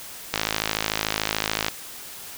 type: click train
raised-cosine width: 0.2 ms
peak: -4 dBFS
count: 73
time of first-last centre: 0.34-1.683 s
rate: 53.6 Hz
effects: white hiss -39 dBFS RMS until 2.37 s